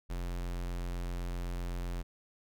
square tone, 43.91 Hz, F1, 10 cents sharp, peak -35 dBFS, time 0.09-2.03 s, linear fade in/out 20 ms, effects none

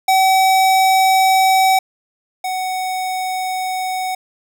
square tone pair in turn, 761 / 745.8 Hz, F#5 / F#5, +48 / +14 cents, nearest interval unison, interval 34 cents, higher first, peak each -11 / -20 dBFS, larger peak first, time 0.08-1.79 / 2.44-4.15 s, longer neither, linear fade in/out 5 ms, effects none

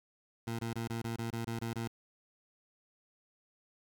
20% pulse tone bursts, 115.3 Hz, A#2, 19 cents flat, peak -30 dBFS, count 10, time 0.47-1.877 s, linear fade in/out 5 ms, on 120 ms, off 23 ms, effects 11-bit

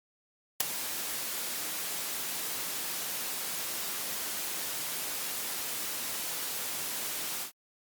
white noise with ADSR envelope, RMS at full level -22 dBFS, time 0.6-7.52 s, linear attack 6 ms, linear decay 10 ms, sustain -13 dB, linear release 110 ms, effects high-pass 150 Hz 12 dB/octave + Opus 48 kbps

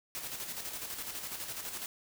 white noise with tremolo, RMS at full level -39 dBFS, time 0.15-1.86 s, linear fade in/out 0 ms, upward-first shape square, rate 12 Hz, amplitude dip 45%, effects none

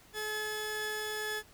sawtooth tone pair together, 427.4 / 1711.7 Hz, G#4 / A6, +50 / -48 cents, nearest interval 2 octaves, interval 2402 cents, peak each -34 / -33 dBFS, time 0.13-1.43 s, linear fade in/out 50 ms, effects pink hiss -59 dBFS RMS until 1.53 s

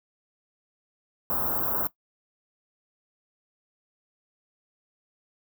white band-stop noise, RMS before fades -27 dBFS, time 1.3-1.87 s, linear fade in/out 0 ms, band 1400 to 14000 Hz, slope 48 dB/octave, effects noise-tail reverb RT60 0.1 s tail -17 dB re dry

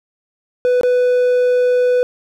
triangle tone with dropouts, 496.4 Hz, B4, 9 cents sharp, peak -9 dBFS, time 0.65-2.03 s, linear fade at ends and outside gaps 0 ms, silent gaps 0.811-0.833 s, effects none

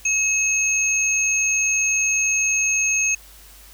sine tone pair together, 2574 / 6466 Hz, E7 / G#8, -42 / -47 cents, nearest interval octave + major third, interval 1595 cents, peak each -20 dBFS, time 0.05-3.15 s, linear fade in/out 5 ms, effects added 50 Hz sine -47 dBFS peak until 3.73 s + white hiss -47 dBFS RMS until 3.73 s

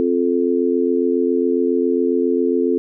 harmonic tone, 87.31 Hz, F2, in tune, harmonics 3 / 4 / 5, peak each -19 / -19 / -19 dBFS, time 0-2.78 s, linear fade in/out 0 ms, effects none

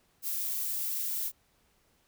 violet noise, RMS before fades -33 dBFS, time 0.22-1.32 s, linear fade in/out 50 ms, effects pink hiss -69 dBFS RMS until 2.07 s

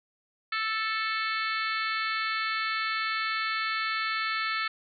harmonic tone with a mistuned harmonic, 440 Hz, A4, in tune, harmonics 3 / 4 / 5 / 6 / 7 / 8 / 9 / 10, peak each -31 / -33 / -34 / -39 / -43 / -41 / -41 / -40 dBFS, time 0.52-4.68 s, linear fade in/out 5 ms, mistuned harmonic 9, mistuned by +35 cents, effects none

